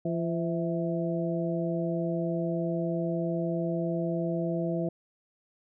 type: harmonic tone with a mistuned harmonic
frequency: 170 Hz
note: F3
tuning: 46 cents flat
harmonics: 1 / 2 / 3 / 4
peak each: -30 / -32 / -36 / -34 dBFS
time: 0.05-4.89 s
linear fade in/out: 5 ms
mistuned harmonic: 4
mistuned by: -60 cents
effects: none